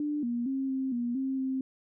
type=tone with pitch steps; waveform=sine; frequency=296.2 / 238.4 / 268.3 / 264.7 / 239.7 / 266.3 / 263.4 Hz; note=D4 / A#3 / C4 / C4 / A#3 / C4 / C4; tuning=+15 / +39 / +44 / +20 / +48 / +31 / +12 cents; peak=-28 dBFS; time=0-1.61 s; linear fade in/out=2 ms; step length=230 ms; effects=none